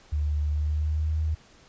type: tone with pitch glide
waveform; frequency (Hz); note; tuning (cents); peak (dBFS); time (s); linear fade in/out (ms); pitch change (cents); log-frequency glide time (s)
sine; 74.4 to 78.14; D2 to D#2; +23 to +8; -23; 0.12-1.35; 10; +85; 0.48-1.18
effects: pink hiss -55 dBFS RMS until 1.68 s + resampled to 16000 Hz